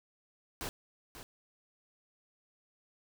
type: noise with echo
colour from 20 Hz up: pink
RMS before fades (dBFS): -39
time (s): 0.61-0.69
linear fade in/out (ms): 0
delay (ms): 540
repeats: 1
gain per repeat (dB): -10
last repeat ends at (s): 1.23
effects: none